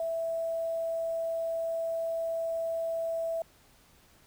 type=tone with quantisation; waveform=sine; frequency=659.3 Hz; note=E5; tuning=in tune; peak=-29 dBFS; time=0-3.42 s; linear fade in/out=2 ms; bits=9; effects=pink hiss -61 dBFS RMS until 4.26 s